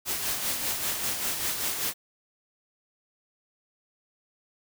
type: noise with tremolo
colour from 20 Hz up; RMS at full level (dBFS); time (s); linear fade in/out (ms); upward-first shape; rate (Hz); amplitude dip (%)
white; -28; 0.05-1.94; 50; sine; 5.1; 45
effects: none